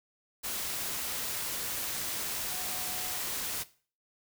sine tone in noise, 735 Hz, F#5, 12 cents flat, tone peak -45 dBFS, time 2.5-3.18 s, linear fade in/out 20 ms, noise white, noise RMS -35 dBFS, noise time 0.43-3.64 s, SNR -13 dB, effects noise-tail reverb RT60 0.4 s tail -17 dB re dry

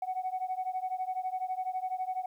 sine beating tone pair, 740 / 752 Hz, F#5 / F#5, 0 / +28 cents, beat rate 12 Hz, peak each -33 / -34 dBFS, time 0.02-2.26 s, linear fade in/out 5 ms, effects tanh soft clip ceiling -26 dBFS + 11-bit

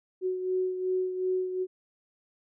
sine beating tone pair, 370 / 372.7 Hz, F#4 / F#4, 0 / +13 cents, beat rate 2.7 Hz, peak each -27 / -35 dBFS, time 0.21-1.67 s, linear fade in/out 50 ms, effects none

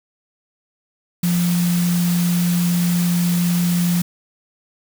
sine tone in noise, 174.61 Hz, F3, in tune, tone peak -15 dBFS, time 1.23-4.02 s, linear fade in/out 5 ms, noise white, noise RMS -28 dBFS, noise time 1.23-4.02 s, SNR +10 dB, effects none

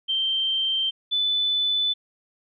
sine tone pair in turn, 3136 / 3498 Hz, G7 / A7, 0 / -11 cents, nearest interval major second, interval 189 cents, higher second, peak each -21 / -20 dBFS, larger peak second, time 0.08-0.91 / 1.11-1.94 s, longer neither, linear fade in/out 20 ms, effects none

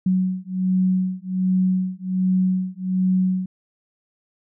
sine beating tone pair, 185 / 186.3 Hz, F#3 / F#3, 0 / +12 cents, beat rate 1.3 Hz, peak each -21 dBFS, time 0.06-3.46 s, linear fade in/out 5 ms, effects none

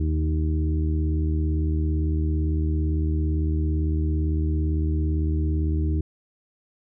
harmonic tone with a mistuned harmonic, 77.78 Hz, D#2, in tune, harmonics 1 / 2 / 3 / 4 / 5, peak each -21 / -31 / -37 / -30 / -38 dBFS, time 0-6.01 s, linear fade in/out 5 ms, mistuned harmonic 3, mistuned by -17 cents, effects none

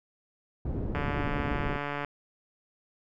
pink low-pass noise, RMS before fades -32 dBFS, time 0.65-1.77 s, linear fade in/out 5 ms, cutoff 350 Hz, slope 12 dB/octave
click train, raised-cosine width 0.5 ms, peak -18 dBFS, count 159, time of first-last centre 0.95-2.047 s, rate 144 Hz
effects none

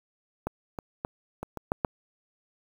clicks, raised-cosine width 1 ms, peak -15 / -20 / -16 / -20 / -21 / -11 / -10 dBFS, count 7, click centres 0.47 / 0.788 / 1.049 / 1.43 / 1.573 / 1.719 / 1.848 s, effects 7-bit

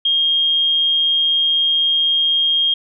sine tone, 3232 Hz, G#7, 48 cents flat, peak -13 dBFS, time 0.05-2.74 s, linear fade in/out 5 ms, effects none

